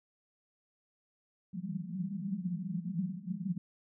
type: band-pass noise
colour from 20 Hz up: white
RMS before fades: -37 dBFS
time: 1.53-3.58 s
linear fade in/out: 5 ms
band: 170 to 200 Hz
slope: 96 dB/octave
effects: none